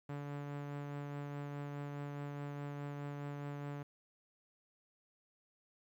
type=tone with tremolo; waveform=sawtooth; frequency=143.8 Hz; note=D3; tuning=36 cents flat; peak=-36 dBFS; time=0.09-3.83 s; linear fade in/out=5 ms; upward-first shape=triangle; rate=4.8 Hz; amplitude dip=25%; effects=low-pass 2000 Hz 12 dB/octave + 12-bit